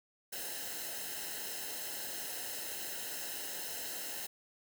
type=noise with comb filter; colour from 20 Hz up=white; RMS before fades=-41 dBFS; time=0.32-4.27 s; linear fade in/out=10 ms; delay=0.86 ms; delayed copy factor=-0.75; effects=none